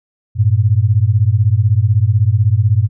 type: beating tone pair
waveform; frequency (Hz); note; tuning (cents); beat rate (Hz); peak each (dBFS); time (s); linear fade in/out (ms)
sine; 98 / 114; G2 / A#2; 0 / -38; 16; -12; 0.35-2.89; 50
effects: none